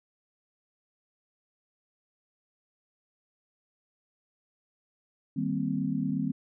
sine chord, C minor seventh, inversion first, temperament equal, 155.56 / 196 / 233.1 / 261.6 Hz, Eb3 / G3 / Bb3 / C4, 0 / 0 / 0 / 0 cents, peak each -33 / -32 / -34 / -31 dBFS, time 5.36-6.32 s, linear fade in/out 10 ms, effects none

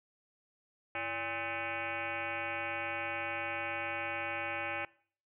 sine tone with frequency modulation, 1530 Hz, G6, 42 cents flat, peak -34 dBFS, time 0.95-4.85 s, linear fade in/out 2 ms, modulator 239 Hz, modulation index 4.6, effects noise-tail reverb RT60 0.5 s tail -21 dB re dry

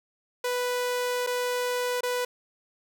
sawtooth tone with dropouts, 493.9 Hz, B4, in tune, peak -22 dBFS, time 0.44-2.25 s, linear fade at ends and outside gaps 5 ms, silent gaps 1.266-1.271 / 2.008-2.032 s, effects none

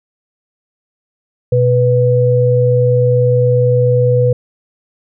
sine tone pair together, 123.47 / 493.9 Hz, B2 / B4, 0 / 0 cents, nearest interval 2 octaves, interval 2400 cents, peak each -11 dBFS, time 1.52-4.33 s, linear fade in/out 5 ms, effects none

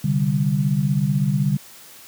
sine chord, C suspended second, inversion none, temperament equal, 130.81 / 146.83 / 196 Hz, C3 / D3 / G3, 0 / 0 / 0 cents, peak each -23 / -19 / -22 dBFS, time 0.04-1.57 s, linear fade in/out 5 ms, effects white hiss -44 dBFS RMS until 2.07 s + high-pass 80 Hz 12 dB/octave

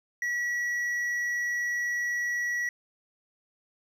triangle tone with hard clipping, 1932 Hz, B6, 39 cents flat, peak -28 dBFS, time 0.22-2.69 s, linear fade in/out 2 ms, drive 7 dB, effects none

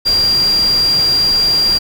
sine tone in noise, 4763 Hz, D8, 24 cents sharp, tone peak -10 dBFS, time 0.05-1.79 s, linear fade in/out 20 ms, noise pink, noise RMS -25 dBFS, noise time 0.05-1.79 s, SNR +12 dB, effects none

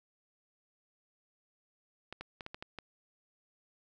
clicks, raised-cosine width 0.3 ms, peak -26 dBFS, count 7, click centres 2.126 / 2.21 / 2.408 / 2.464 / 2.545 / 2.625 / 2.787 s, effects none

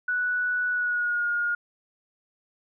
sine tone with pitch glide, 1477 to 1426.7 Hz, F#6 to F6, -3 to +37 cents, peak -23 dBFS, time 0.08-1.55 s, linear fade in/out 5 ms, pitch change -60 cents, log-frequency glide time 0.7-1.27 s, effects none

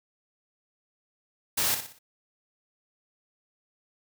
white noise with echo, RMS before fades -26 dBFS, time 1.57-1.75 s, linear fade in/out 10 ms, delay 60 ms, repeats 4, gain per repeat -8 dB, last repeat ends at 1.99 s, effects none

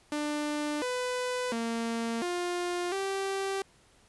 sawtooth tone with pitch steps, 297.3 / 499.6 / 230.3 / 353 / 389.6 Hz, D4 / B4 / A#3 / F4 / G4, +21 / +20 / -21 / +19 / -11 cents, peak -26 dBFS, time 0.12-3.62 s, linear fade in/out 2 ms, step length 700 ms, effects pink hiss -62 dBFS RMS until 4.08 s + resampled to 24000 Hz

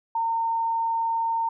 sine tone, 913 Hz, A#5, 36 cents flat, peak -22 dBFS, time 0.15-1.49 s, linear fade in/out 5 ms, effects none

